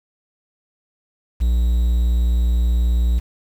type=tone with quantisation; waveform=triangle; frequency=59.4 Hz; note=A#1; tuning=33 cents sharp; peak=-12 dBFS; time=1.4-3.2 s; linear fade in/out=20 ms; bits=7; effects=none